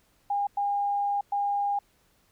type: tone bursts at uneven times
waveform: sine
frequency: 810 Hz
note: G#5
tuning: 43 cents flat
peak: -24 dBFS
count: 3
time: 0.3-0.47 / 0.57-1.21 / 1.32-1.79 s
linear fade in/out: 5 ms
effects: pink hiss -66 dBFS RMS until 2.31 s